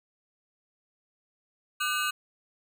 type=ring-modulated tone; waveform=25% pulse; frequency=1356 Hz; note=E6; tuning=49 cents sharp; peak=-20 dBFS; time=1.8-2.11 s; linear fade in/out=10 ms; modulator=151 Hz; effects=none